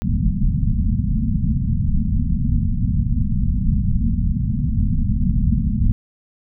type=low-pass noise; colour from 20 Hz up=pink; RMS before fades=-18 dBFS; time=0.02-5.92 s; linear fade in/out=0 ms; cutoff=240 Hz; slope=96 dB/octave; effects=none